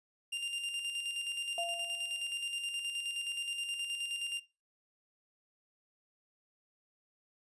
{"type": "tone with tremolo", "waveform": "45% pulse", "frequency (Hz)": 2794, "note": "F7", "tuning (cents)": 0, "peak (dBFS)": -34, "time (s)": [0.32, 4.4], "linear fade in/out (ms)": 10, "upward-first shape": "square", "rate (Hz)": 9.5, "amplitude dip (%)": 45}
{"type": "tone with exponential decay", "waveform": "sine", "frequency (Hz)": 686, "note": "F5", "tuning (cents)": -31, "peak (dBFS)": -34, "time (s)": [1.58, 2.32], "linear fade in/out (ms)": 1, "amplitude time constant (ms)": 160}
{"effects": ["noise-tail reverb RT60 0.3 s tail -19 dB re dry", "resampled to 24000 Hz"]}